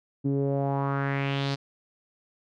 sawtooth tone with low-pass filter sweep, 138.59 Hz, C#3, in tune, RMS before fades -27 dBFS, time 0.24-1.56 s, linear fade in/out 20 ms, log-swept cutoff 300 to 4800 Hz, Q 3.2, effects none

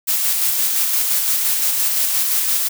blue noise with tremolo, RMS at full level -17 dBFS, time 0.07-2.69 s, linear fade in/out 20 ms, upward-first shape square, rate 5.8 Hz, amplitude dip 25%, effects none

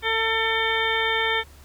harmonic tone, 448 Hz, A4, 31 cents sharp, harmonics 1 / 2 / 3 / 4 / 5 / 7 / 8, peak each -28 / -28 / -31 / -26 / -27 / -30 / -30 dBFS, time 0.02-1.44 s, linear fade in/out 50 ms, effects added 72 Hz sine -46 dBFS peak until 1.64 s + pink hiss -52 dBFS RMS until 1.64 s

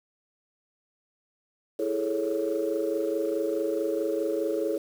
sine chord, A major seventh, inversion second, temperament equal, 329.6 / 415.3 / 440 / 554.4 Hz, E4 / G#4 / A4 / C#5, 0 / 0 / 0 / 0 cents, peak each -30 dBFS, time 1.79-4.78 s, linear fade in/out 5 ms, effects tanh soft clip ceiling -17 dBFS + 8-bit

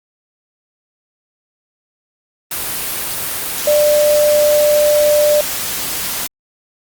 sine tone in noise, 594 Hz, D5, 20 cents sharp, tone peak -9 dBFS, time 3.67-5.41 s, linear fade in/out 5 ms, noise white, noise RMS -21 dBFS, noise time 2.51-6.27 s, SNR +9 dB, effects Opus 32 kbps

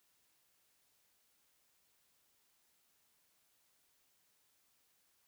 silence, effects white hiss -75 dBFS RMS until 5.27 s

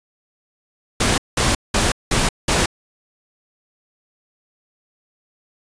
pink noise bursts, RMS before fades -17 dBFS, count 5, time 1-2.66 s, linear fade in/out 5 ms, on 180 ms, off 190 ms, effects resampled to 22050 Hz

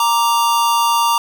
square tone pair together, 932.4 / 1174.7 Hz, A#5 / D6, 0 / 0 cents, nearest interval major third, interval 400 cents, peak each -15 / -18 dBFS, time 0-1.18 s, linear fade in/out 2 ms, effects none

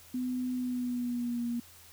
sine tone with pitch glide, 251.6 to 237.5 Hz, B3 to A#3, +32 to +33 cents, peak -30 dBFS, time 0.14-1.6 s, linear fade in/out 5 ms, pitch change -99 cents, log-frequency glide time 0.54-1.45 s, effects added 86 Hz sine -61 dBFS peak until 1.92 s + white hiss -55 dBFS RMS until 1.92 s

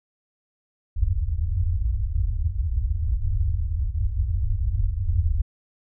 white low-pass noise, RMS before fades -23 dBFS, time 0.96-5.42 s, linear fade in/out 10 ms, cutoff 100 Hz, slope 96 dB/octave, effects none

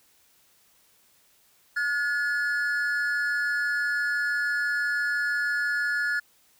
triangle tone pair together, 1439 / 1713 Hz, F#6 / A6, -49 / -47 cents, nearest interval minor third, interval 302 cents, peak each -25 dBFS, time 1.76-6.2 s, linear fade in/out 10 ms, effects white hiss -62 dBFS RMS until 6.59 s

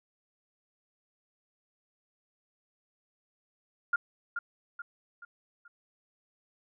sine tone with echo, 1407 Hz, F6, 12 cents sharp, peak -23 dBFS, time 3.93-3.96 s, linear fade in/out 5 ms, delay 430 ms, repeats 4, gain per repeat -7 dB, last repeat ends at 5.68 s, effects none

